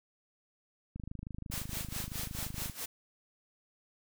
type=click train; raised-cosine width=5 ms; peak=-29 dBFS; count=46; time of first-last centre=0.96-2.697 s; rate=25.9 Hz
type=noise with tremolo; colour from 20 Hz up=white; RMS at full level=-38 dBFS; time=1.51-2.86 s; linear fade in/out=10 ms; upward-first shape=sine; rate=4.7 Hz; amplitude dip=85%
effects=none